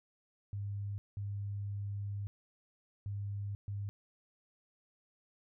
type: tone bursts at uneven times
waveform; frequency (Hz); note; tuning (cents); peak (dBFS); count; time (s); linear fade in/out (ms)
sine; 101; G#2; -48; -36; 4; 0.53-0.98 / 1.17-2.27 / 3.06-3.55 / 3.68-3.89; 0
effects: none